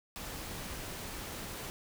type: noise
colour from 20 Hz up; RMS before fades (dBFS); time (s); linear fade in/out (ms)
pink; -42; 0.16-1.7; 0
effects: none